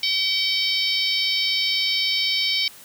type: harmonic tone with a mistuned harmonic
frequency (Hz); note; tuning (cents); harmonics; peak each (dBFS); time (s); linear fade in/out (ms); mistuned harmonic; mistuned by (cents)
760; F#5; +46; 3 / 4 / 5 / 6 / 7; -26 / -26 / -26 / -26 / -26; 0.03-2.68; 2; 4; +36
effects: white hiss -45 dBFS RMS until 2.84 s